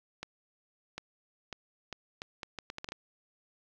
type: accelerating click train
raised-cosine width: 0.2 ms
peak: -21 dBFS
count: 12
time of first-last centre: 0.23-2.921 s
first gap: 750 ms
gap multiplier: 0.73
effects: low-pass 6000 Hz 12 dB/octave + 9-bit